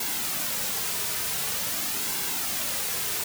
white noise with flanger, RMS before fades -29 dBFS, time 0-3.24 s, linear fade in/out 5 ms, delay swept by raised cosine 1.6 to 3.7 ms, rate 0.46 Hz, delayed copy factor -0.5, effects none

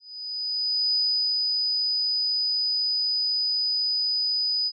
sine tone with ADSR envelope, 4978 Hz, D#8, in tune, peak -20 dBFS, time 0-4.72 s, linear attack 940 ms, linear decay 420 ms, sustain -2 dB, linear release 52 ms, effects none

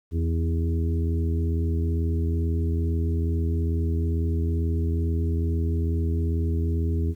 harmonic tone with a mistuned harmonic, 82.3 Hz, E2, 2 cents flat, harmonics 1 / 2 / 3 / 4 / 5, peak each -22 / -33 / -33 / -35 / -36 dBFS, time 0.11-7.15 s, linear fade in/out 50 ms, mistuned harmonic 3, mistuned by +29 cents, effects 10-bit

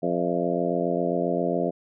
harmonic tone with a mistuned harmonic, 87.31 Hz, F2, in tune, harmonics 2 / 3 / 4 / 5 / 6 / 7 / 8, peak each -30 / -30 / -30 / -30 / -30 / -30 / -30 dBFS, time 0.02-1.71 s, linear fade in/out 20 ms, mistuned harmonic 8, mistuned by -48 cents, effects none

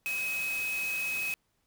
sine tone in noise, 2548 Hz, D#7, 41 cents sharp, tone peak -30 dBFS, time 0.06-1.34 s, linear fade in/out 0 ms, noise white, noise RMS -41 dBFS, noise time 0.06-1.34 s, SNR +8 dB, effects pink hiss -75 dBFS RMS until 1.66 s

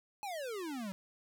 square exponential sweep, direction down, 858 to 184.6 Hz, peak -39 dBFS, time 0.23-0.92 s, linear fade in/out 0 ms, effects none

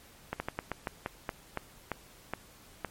slowing click train, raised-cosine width 0.5 ms, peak -17 dBFS, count 12, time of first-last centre 0.33-2.847 s, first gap 70 ms, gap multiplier 1.22, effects pink hiss -56 dBFS RMS until 2.9 s + MP3 64 kbps

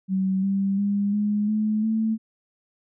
sine tone with pitch steps, 190.1 / 195.9 / 201.9 / 208 / 214.4 / 220.9 Hz, F#3 / G3 / G#3 / G#3 / A3 / A3, +47 / -1 / -49 / +3 / -45 / +7 cents, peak -20 dBFS, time 0.08-2.18 s, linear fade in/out 50 ms, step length 350 ms, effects none

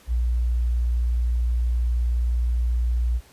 sine tone, 59.6 Hz, A#1, 39 cents sharp, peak -19 dBFS, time 0.07-3.21 s, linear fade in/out 50 ms, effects pink hiss -53 dBFS RMS until 3.32 s + resampled to 32000 Hz

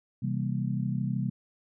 sine chord, C dominant seventh, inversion none, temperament just, 130.81 / 163.52 / 196.22 / 235.5 Hz, C3 / E3 / G3 / Bb3, 0 / -14 / +2 / +18 cents, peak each -30 / -35 / -32 / -36 dBFS, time 0.22-1.3 s, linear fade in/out 10 ms, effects none

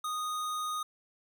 square tone, 1239 Hz, D#6, 8 cents flat, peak -33 dBFS, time 0.04-0.83 s, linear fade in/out 5 ms, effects none

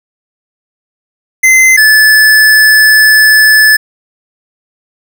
square tone pair in turn, 2062 / 1733.9 Hz, C7 / A6, -26 / -26 cents, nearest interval minor third, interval 300 cents, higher first, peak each -3 dBFS, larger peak neither, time 1.43-1.77 / 1.77-3.77 s, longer second, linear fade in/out 10 ms, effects none

